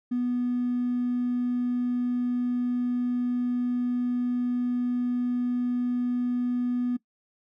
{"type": "tone with hard clipping", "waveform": "triangle", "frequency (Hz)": 245.6, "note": "B3", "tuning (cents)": -9, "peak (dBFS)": -24, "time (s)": [0.11, 6.97], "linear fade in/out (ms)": 10, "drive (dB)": 3, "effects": ["noise-tail reverb RT60 0.1 s tail -20 dB re dry"]}